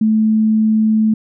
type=tone; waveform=sine; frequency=218 Hz; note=A3; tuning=16 cents flat; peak=-10 dBFS; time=0.01-1.14 s; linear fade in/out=5 ms; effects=none